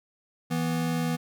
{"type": "tone pair together", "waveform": "square", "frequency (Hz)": [163.45, 244.9], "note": ["E3", "B3"], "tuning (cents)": [-14, -14], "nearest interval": "perfect fifth", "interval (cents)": 700, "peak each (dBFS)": [-28, -30], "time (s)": [0.5, 1.17], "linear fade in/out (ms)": 20, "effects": []}